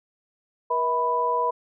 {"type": "tone cluster", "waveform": "sine", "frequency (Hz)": [480, 644, 990], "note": ["B4", "E5", "B5"], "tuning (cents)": [-49, -41, 4], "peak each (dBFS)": [-27, -30, -22], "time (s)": [0.7, 1.51], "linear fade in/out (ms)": 10, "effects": []}